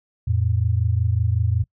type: tone pair together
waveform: sine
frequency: 87.31 / 112.72 Hz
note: F2 / A2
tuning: 0 / +42 cents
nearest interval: major third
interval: 442 cents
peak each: -20 dBFS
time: 0.27-1.64 s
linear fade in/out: 10 ms
effects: noise-tail reverb RT60 0.1 s tail -26 dB re dry